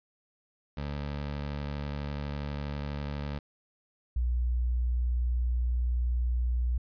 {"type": "tone pair in turn", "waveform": ["20% pulse", "sine"], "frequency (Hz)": [72.2, 60.58], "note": ["D2", "B1"], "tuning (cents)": [-29, -33], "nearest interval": "minor third", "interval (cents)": 304, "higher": "first", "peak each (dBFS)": [-28, -25], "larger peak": "second", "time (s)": [[0.77, 3.39], [4.16, 6.78]], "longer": "neither", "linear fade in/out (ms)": 5, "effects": ["resampled to 11025 Hz"]}